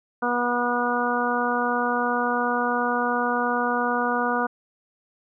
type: harmonic tone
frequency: 242.8 Hz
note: B3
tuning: 29 cents flat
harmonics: 1 / 2 / 3 / 4 / 5 / 6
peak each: -28 / -28 / -28 / -28 / -28 / -28 dBFS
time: 0.22-4.47 s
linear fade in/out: 10 ms
effects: none